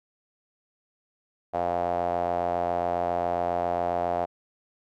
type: tone with band-pass filter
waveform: sawtooth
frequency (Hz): 87.31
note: F2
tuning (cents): 0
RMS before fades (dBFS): -27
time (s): 1.53-4.26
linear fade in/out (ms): 20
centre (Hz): 690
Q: 5.6
effects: none